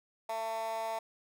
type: tone with high-pass filter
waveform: 15% pulse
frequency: 223.7 Hz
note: A3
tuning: 29 cents sharp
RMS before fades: -36 dBFS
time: 0.29-0.99 s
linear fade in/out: 5 ms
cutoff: 770 Hz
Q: 6.5
effects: none